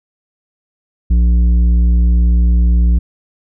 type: tone with tanh clipping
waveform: sine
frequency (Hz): 59.1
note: A#1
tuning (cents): +24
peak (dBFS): -9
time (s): 1.1-2.99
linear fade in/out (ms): 10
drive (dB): 8
effects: none